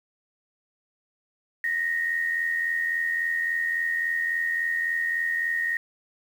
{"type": "tone pair together", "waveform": "sine", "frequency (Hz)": [1857.4, 1941], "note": ["A#6", "B6"], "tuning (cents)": [-7, -31], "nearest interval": "minor second", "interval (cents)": 76, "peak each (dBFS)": [-24, -32], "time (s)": [1.64, 5.77], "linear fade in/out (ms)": 2, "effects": ["8-bit"]}